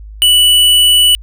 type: tone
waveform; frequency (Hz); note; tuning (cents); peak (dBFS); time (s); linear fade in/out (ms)
square; 2960; F#7; 0; -6; 0.22-1.15; 0
effects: added 52 Hz sine -28 dBFS peak until 1.22 s